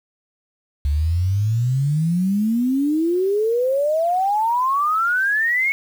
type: exponential sweep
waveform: sine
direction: up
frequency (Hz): 69.3 to 2217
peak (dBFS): -16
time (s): 0.85-5.72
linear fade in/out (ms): 0
effects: 7-bit